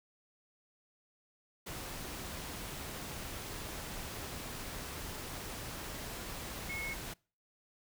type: tone in noise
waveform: sine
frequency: 2184 Hz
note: C#7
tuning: 26 cents flat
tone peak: -38 dBFS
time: 6.69-6.94 s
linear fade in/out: 10 ms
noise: pink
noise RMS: -43 dBFS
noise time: 1.66-7.14 s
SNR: +2 dB
effects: noise-tail reverb RT60 0.4 s tail -26 dB re dry